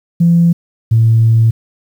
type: tone pair in turn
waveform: sine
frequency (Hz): 170 / 113.24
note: F3 / A#2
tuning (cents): -46 / -50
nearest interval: perfect fifth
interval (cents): 704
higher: first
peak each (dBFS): -5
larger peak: neither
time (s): 0.2-0.53 / 0.91-1.51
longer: second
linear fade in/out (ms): 10
effects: tanh soft clip ceiling -1 dBFS + 7-bit